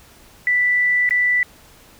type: tone with dropouts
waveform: sine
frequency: 1975.5 Hz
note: B6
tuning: in tune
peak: -14 dBFS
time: 0.47-1.43 s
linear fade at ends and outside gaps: 1 ms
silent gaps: 1.091-1.108 s
effects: pink hiss -48 dBFS RMS until 1.99 s